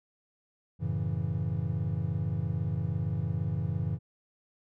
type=chord; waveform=triangle; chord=F# minor seventh; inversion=none; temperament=equal; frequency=92.5 / 110 / 138.59 / 164.81 Hz; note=F#2 / A2 / C#3 / E3; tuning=0 / 0 / 0 / 0 cents; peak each=-32 dBFS; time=0.79-3.99 s; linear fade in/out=50 ms; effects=none